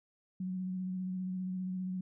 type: tone with vibrato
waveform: sine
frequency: 185 Hz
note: F#3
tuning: in tune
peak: -34 dBFS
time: 0.4-2.01 s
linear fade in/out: 5 ms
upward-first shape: square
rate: 15 Hz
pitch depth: 17 cents each way
effects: none